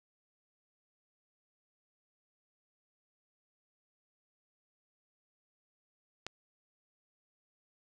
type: click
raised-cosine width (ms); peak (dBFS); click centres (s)
0.2; -21; 6.266
effects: none